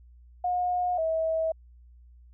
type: tone pair in turn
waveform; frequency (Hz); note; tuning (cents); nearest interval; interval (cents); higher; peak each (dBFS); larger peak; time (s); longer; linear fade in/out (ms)
sine; 719 / 645.2; F#5 / E5; -50 / -37; major second; 187; first; -24; neither; 0.44-0.98 / 0.98-1.52; neither; 5
effects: added 60 Hz sine -50 dBFS peak until 2.33 s